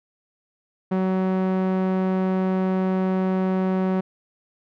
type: tone with low-pass filter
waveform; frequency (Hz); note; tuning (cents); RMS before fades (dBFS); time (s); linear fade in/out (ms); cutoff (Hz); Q
sawtooth; 187.5; F#3; +23; -22; 0.91-4.01; 10; 1300; 0.52
effects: none